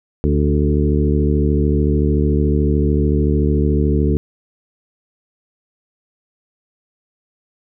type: harmonic tone with a mistuned harmonic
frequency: 73.6 Hz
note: D2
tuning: 4 cents sharp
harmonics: 1 / 2 / 3 / 4 / 5 / 6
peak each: -16 / -19 / -21 / -22 / -23 / -24 dBFS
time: 0.24-4.17 s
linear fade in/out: 0 ms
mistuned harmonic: 5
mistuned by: +26 cents
effects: none